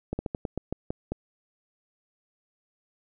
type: slowing click train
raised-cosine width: 2 ms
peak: -16 dBFS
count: 9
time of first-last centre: 0.13-1.12 s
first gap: 60 ms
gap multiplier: 1.2
effects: none